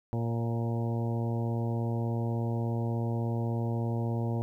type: harmonic tone with a mistuned harmonic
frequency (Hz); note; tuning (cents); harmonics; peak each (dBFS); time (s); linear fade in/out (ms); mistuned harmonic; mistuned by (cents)
116.54; A#2; 0; 1 / 2 / 3 / 4 / 5 / 6 / 7 / 8; -29 / -35 / -39 / -41 / -43 / -45 / -46 / -47; 0.13-4.42; 0; 5; -25
effects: 11-bit